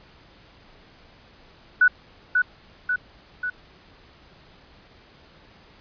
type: tone with echo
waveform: sine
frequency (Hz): 1480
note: F#6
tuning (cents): 0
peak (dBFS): -12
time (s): 1.81-1.88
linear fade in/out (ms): 5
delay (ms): 540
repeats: 3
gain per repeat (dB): -4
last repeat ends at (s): 3.5
effects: pink hiss -52 dBFS RMS until 5.8 s + resampled to 11025 Hz